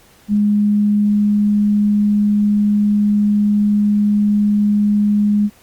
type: tone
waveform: sine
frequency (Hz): 207.2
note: G#3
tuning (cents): -4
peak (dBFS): -11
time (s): 0.28-5.5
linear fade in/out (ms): 50
effects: pink hiss -49 dBFS RMS until 5.62 s + Opus 48 kbps

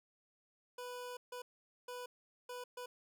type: tone bursts at uneven times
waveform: 25% pulse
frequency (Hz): 493.9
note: B4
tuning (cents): 0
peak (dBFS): -40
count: 5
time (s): 0.78-1.17 / 1.32-1.42 / 1.88-2.06 / 2.49-2.64 / 2.77-2.86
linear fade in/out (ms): 5
effects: none

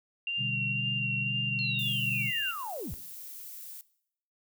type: tone with vibrato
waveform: sine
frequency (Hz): 2767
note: F7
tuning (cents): -17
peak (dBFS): -29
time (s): 0.27-2.51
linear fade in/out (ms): 2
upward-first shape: sine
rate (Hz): 2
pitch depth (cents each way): 19
type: chord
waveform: sine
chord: G major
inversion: first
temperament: equal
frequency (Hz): 123.47 / 146.83 / 196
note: B2 / D3 / G3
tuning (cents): 0 / 0 / 0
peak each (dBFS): -35 / -39 / -40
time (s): 0.37-2.32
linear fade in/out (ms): 50
type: linear sweep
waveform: sine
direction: down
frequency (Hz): 4292 to 36.71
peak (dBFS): -35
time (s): 1.59-2.94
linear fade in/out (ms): 0
type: noise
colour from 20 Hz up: violet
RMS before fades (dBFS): -44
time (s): 1.79-3.81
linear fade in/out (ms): 0
effects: noise-tail reverb RT60 0.7 s tail -19 dB re dry

